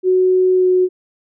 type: tone with pitch glide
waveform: sine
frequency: 370 to 367 Hz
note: F#4 to F#4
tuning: 0 to -14 cents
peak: -10 dBFS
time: 0.03-0.89 s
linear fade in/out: 50 ms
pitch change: -14 cents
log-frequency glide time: 0.54-0.67 s
effects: none